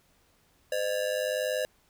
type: ring-modulated tone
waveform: square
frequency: 563 Hz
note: C#5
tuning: 27 cents sharp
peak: -25 dBFS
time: 0.72-1.65 s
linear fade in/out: 0 ms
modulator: 50.4 Hz
effects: pink hiss -66 dBFS RMS until 1.89 s